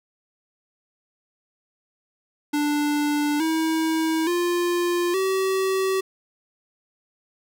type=tone with pitch steps; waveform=square; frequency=294.3 / 320.9 / 350 / 381.7 Hz; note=D4 / E4 / F4 / G4; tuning=+4 / -46 / +4 / -46 cents; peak=-21 dBFS; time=2.53-6.01 s; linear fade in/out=10 ms; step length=870 ms; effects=none